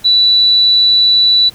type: tone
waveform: sine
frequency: 3956 Hz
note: B7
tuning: 2 cents sharp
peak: -6 dBFS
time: 0.04-1.5 s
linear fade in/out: 20 ms
effects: pink hiss -40 dBFS RMS until 1.54 s